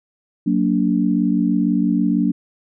sine chord, Gb augmented, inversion none, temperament just, 185 / 231.2 / 289.1 Hz, Gb3 / Bb3 / D4, 0 / -14 / -27 cents, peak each -19 dBFS, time 0.46-2.32 s, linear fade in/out 10 ms, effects none

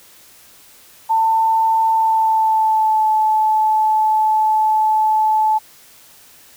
sine tone with pitch glide, 893 to 867.1 Hz, A5 to A5, +25 to -26 cents, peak -12 dBFS, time 1.09-5.59 s, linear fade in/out 20 ms, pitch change -51 cents, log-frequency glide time 1.9-3.08 s, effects white hiss -46 dBFS RMS until 6.56 s

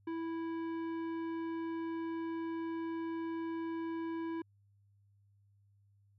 triangle tone with tanh clipping, 329.2 Hz, E4, 2 cents flat, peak -38 dBFS, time 0.07-4.42 s, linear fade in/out 5 ms, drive 17 dB, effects added 100 Hz sine -65 dBFS peak until 6.18 s

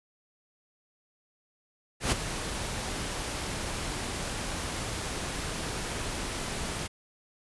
pink noise with ADSR envelope, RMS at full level -24 dBFS, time 2-6.88 s, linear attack 120 ms, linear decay 13 ms, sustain -10 dB, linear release 19 ms, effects resampled to 24000 Hz

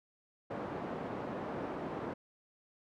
pink band-pass noise, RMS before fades -40 dBFS, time 0.5-2.14 s, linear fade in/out 10 ms, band 200 to 980 Hz, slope 12 dB/octave, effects none

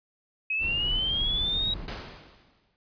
sine linear sweep, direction up, 2536 to 3839 Hz, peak -25 dBFS, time 0.5-1.74 s, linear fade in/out 5 ms
brown noise, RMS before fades -34 dBFS, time 0.59-1.89 s, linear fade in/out 50 ms
pink noise with exponential decay, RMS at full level -34 dBFS, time 1.88-2.76 s, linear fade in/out 0 ms, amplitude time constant 190 ms
effects resampled to 11025 Hz

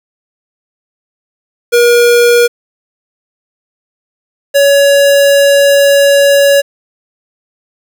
square tone pair in turn, 477.7 / 562.3 Hz, A#4 / C#5, +42 / +25 cents, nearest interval minor third, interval 283 cents, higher second, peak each -5 dBFS, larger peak neither, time 1.72-2.48 / 4.54-6.62 s, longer second, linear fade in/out 20 ms, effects 7-bit

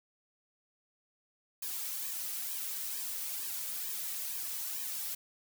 blue noise with flanger, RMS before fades -38 dBFS, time 1.62-5.15 s, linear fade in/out 5 ms, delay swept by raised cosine 1.4 to 2.9 ms, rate 2.2 Hz, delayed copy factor -1, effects none

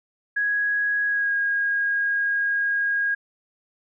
sine tone with pitch glide, 1661.2 to 1634.5 Hz, G#6 to G#6, 0 to -28 cents, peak -20 dBFS, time 0.36-3.15 s, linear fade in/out 10 ms, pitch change -28 cents, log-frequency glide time 1.06-1.34 s, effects none

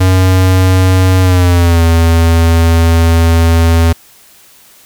square tone with pitch glide, 93.1 to 82.94 Hz, F#2 to E2, +11 to +11 cents, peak -6 dBFS, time 0-3.93 s, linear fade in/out 10 ms, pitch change -200 cents, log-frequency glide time 1.21-1.83 s, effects white hiss -42 dBFS RMS until 4.85 s

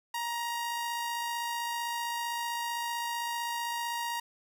sawtooth tone with amplitude modulation, 942 Hz, A#5, 18 cents sharp, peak -27 dBFS, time 0.14-4.2 s, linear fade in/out 5 ms, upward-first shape sine, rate 55.6 Hz, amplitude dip 25%, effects none

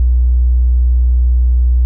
triangle tone with tanh clipping, 61.2 Hz, B1, 15 cents flat, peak -7 dBFS, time 0-1.85 s, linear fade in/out 0 ms, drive 3 dB, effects none

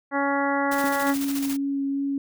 harmonic tone, 279.8 Hz, C#4, 16 cents sharp, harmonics 1 / 2 / 3 / 4 / 5 / 6 / 7, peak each -26 / -28 / -27 / -30 / -31 / -32 / -32 dBFS, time 0.11-1.15 s, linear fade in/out 50 ms
white noise with tremolo, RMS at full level -33 dBFS, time 0.71-1.57 s, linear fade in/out 10 ms, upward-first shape square, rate 14 Hz, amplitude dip 50%
sine tone with vibrato, 277.2 Hz, C#4, in tune, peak -23 dBFS, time 0.84-2.18 s, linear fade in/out 2 ms, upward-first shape sine, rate 2.7 Hz, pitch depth 9 cents each way
effects none

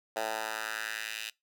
10% pulse tone with high-pass filter sweep, 110 Hz, A2, in tune, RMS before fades -36 dBFS, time 0.16-1.3 s, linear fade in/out 5 ms, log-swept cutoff 670 to 2800 Hz, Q 2, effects noise-tail reverb RT60 0.2 s tail -23 dB re dry

